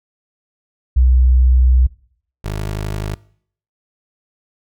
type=tone pair in turn; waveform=sine / 20% pulse; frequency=63 / 51.79 Hz; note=B1 / G#1; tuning=+35 / -4 cents; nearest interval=minor third; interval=339 cents; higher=first; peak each=-8 / -16 dBFS; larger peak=first; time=0.96-1.87 / 2.44-3.15 s; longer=first; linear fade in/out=10 ms; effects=noise-tail reverb RT60 0.6 s tail -22 dB re dry